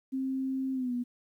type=tone with pitch glide; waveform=sine; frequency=264.7 to 244.1 Hz; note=C4 to B3; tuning=+20 to -20 cents; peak=-29 dBFS; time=0.12-1.04 s; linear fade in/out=20 ms; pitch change=-140 cents; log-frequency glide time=0.73-0.93 s; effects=11-bit